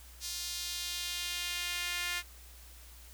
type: tone with high-pass filter sweep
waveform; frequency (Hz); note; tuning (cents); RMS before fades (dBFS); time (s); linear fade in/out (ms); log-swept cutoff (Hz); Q
sawtooth; 352; F4; +14; -37; 0.2-2.23; 50; 4900 to 2000; 1.5
effects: added 60 Hz sine -52 dBFS peak until 3.13 s + white hiss -56 dBFS RMS until 3.13 s

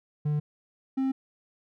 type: tone pair in turn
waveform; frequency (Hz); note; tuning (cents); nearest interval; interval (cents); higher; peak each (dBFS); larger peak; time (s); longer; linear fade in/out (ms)
triangle; 149.2 / 265.8; D3 / C4; +28 / +27; minor seventh; 999; second; -22; neither; 0.25-0.4 / 0.97-1.12; neither; 10
effects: none

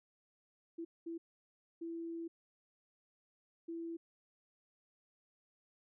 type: tone bursts at uneven times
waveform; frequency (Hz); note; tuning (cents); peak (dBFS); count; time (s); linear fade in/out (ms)
sine; 333.1; E4; +18; -40; 4; 0.78-0.85 / 1.06-1.18 / 1.81-2.28 / 3.68-3.97; 10
effects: none

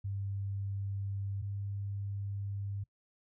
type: tone pair in turn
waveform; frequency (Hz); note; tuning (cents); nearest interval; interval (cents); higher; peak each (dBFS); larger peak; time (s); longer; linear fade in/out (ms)
sine; 98.9 / 99.99; G2 / G2; +16 / +35; unison; 19; second; -34 / -35; first; 0.04-1.42 / 1.42-2.84; second; 10
effects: noise-tail reverb RT60 0.1 s tail -22 dB re dry

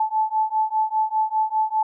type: beating tone pair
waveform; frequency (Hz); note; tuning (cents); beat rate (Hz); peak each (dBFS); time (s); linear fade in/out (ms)
sine; 868 / 873; A5 / A5; -24 / -14; 5; -22; 0-1.83; 5
effects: none

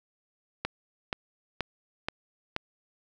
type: click train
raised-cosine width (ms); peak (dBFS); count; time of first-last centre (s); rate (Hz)
0.3; -13; 5; 0.65-2.564; 2.09
effects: none

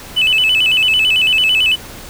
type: tone with vibrato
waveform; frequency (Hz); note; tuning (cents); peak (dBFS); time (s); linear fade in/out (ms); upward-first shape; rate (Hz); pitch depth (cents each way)
triangle; 2794; F7; 0; -7; 0.16-1.76; 20; square; 9; 120
effects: tanh soft clip ceiling -6 dBFS + pink hiss -33 dBFS RMS until 2.09 s

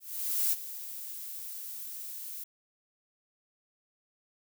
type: noise with ADSR envelope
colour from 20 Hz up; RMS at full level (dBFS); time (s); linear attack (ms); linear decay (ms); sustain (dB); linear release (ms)
violet; -27; 0-2.44; 520; 34; -14; 6
effects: none

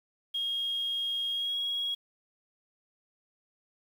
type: tone with pitch glide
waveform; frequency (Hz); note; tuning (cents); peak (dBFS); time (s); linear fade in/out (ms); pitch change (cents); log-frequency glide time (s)
sine; 3259 to 3308; G#7 to G#7; -33 to -8; -28; 0.34-1.95; 10; +25; 1.31-1.55
effects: tanh soft clip ceiling -25 dBFS + 9-bit

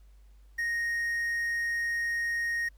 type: tone with quantisation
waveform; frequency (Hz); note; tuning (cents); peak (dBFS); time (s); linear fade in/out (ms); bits
triangle; 1864.7; A#6; 0; -26; 0.58-2.69; 10; 9
effects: added 50 Hz sine -52 dBFS peak until 2.77 s + pink hiss -71 dBFS RMS until 2.77 s

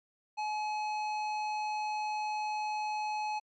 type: tone with hard clipping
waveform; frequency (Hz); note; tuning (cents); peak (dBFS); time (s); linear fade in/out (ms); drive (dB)
sine; 850; G#5; +40; -34; 0.37-3.4; 20; 14
effects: low-pass 6000 Hz 12 dB/octave + Opus 48 kbps

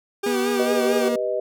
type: tone with vibrato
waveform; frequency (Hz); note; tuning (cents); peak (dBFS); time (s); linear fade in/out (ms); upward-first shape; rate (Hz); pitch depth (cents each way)
40% pulse; 394.6; G4; +11; -21; 0.23-1.09; 10; sine; 4.5; 68
type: tone with pitch glide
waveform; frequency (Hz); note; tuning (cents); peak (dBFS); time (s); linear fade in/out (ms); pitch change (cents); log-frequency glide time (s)
30% pulse; 243.4 to 237.8; B3 to A#3; -25 to +35; -21; 0.26-1.16; 5; -40; 0.39-1.04
type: chord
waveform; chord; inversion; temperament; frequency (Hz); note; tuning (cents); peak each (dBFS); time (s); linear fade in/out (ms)
sine; G augmented; none; equal; 392 / 493.9 / 622.3; G4 / B4 / D#5; 0 / 0 / 0; -28 / -26 / -24; 0.59-1.4; 5
effects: none

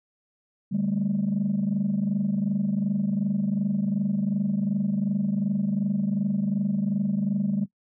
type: tone cluster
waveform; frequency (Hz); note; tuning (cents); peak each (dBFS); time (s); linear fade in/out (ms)
sine; 144.9 / 196.9 / 219.6; D3 / G3 / A3; -23 / +8 / -3; -31 / -23 / -27; 0.71-7.66; 20
effects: noise-tail reverb RT60 0.1 s tail -22 dB re dry + tanh soft clip ceiling -17 dBFS

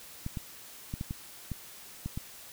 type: clicks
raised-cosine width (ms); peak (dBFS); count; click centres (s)
5; -22; 8; 0.264 / 0.372 / 0.939 / 1.011 / 1.109 / 1.517 / 2.06 / 2.175
effects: white hiss -49 dBFS RMS until 2.52 s

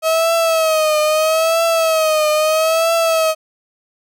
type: tone with vibrato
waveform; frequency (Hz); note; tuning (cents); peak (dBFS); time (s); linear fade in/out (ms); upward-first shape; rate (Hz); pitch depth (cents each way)
35% pulse; 637; D#5; +41; -11; 0.02-3.35; 50; triangle; 0.77; 85
effects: none

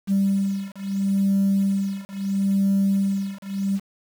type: beating tone pair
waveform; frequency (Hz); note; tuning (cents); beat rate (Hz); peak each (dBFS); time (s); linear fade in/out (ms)
sine; 196 / 196.75; G3 / G3; 0 / +7; 0.75; -21; 0.07-3.8; 50
effects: tanh soft clip ceiling -13 dBFS + 7-bit

